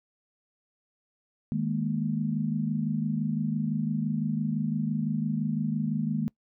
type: chord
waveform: sine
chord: D# suspended fourth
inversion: none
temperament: just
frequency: 155.56 / 207.4 / 233.3 Hz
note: D#3 / G#3 / A#3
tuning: 0 / -2 / +2 cents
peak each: -30 dBFS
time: 1.52-6.28 s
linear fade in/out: 0 ms
effects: noise-tail reverb RT60 0.1 s tail -23 dB re dry